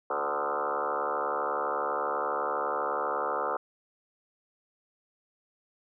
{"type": "tone with frequency modulation", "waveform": "sine", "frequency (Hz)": 891, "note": "A5", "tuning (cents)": 22, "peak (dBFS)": -27, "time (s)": [0.1, 3.57], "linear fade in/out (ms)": 5, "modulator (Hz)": 72.1, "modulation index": 6.6, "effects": []}